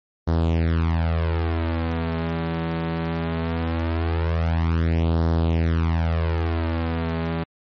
sawtooth tone with flanger, 82.41 Hz, E2, in tune, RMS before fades -22 dBFS, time 0.27-7.44 s, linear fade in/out 10 ms, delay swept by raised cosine 0.2 to 5.4 ms, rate 0.2 Hz, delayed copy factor +0.8, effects low-pass 3000 Hz 12 dB/octave + MP3 32 kbps

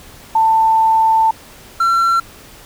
sine / triangle tone pair in turn, 890 / 1357 Hz, A5 / E6, +20 / +50 cents, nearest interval perfect fifth, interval 730 cents, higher second, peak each -9 dBFS, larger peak neither, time 0.35-1.31 / 1.8-2.2 s, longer first, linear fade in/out 5 ms, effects pink hiss -40 dBFS RMS until 2.65 s

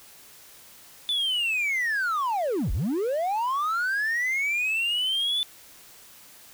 triangle linear two-way sweep, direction down then up, 3520 to 31.66 to 3520 Hz, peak -21 dBFS, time 1.09-5.43 s, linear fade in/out 0 ms, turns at 2.72 s, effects tanh soft clip ceiling -17 dBFS + white hiss -50 dBFS RMS until 6.53 s

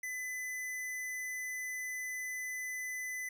square tone, 2009 Hz, B6, 29 cents sharp, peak -38 dBFS, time 0.03-3.29 s, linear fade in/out 5 ms, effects none

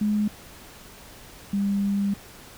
sine tone pair in turn, 209.9 / 199.96 Hz, G#3 / G3, +19 / +35 cents, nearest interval minor second, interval 84 cents, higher first, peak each -20 / -21 dBFS, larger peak first, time 0.01-0.28 / 1.53-2.14 s, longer second, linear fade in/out 5 ms, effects pink hiss -46 dBFS RMS until 2.57 s

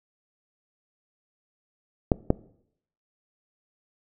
clicks, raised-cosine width 2 ms, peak -5 dBFS, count 2, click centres 2.118 / 2.304 s, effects noise-tail reverb RT60 0.7 s tail -21 dB re dry

